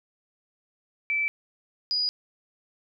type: tone pair in turn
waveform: sine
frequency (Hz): 2319 / 4914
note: D7 / D#8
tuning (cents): -22 / -22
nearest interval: octave + minor second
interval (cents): 1300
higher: second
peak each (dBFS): -23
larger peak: neither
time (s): 1.1-1.28 / 1.91-2.09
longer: neither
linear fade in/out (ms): 0
effects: none